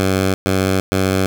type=tone bursts; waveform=10% pulse; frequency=95 Hz; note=F#2; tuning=46 cents sharp; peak=-6 dBFS; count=3; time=0-1.26 s; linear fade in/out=0 ms; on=340 ms; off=120 ms; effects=none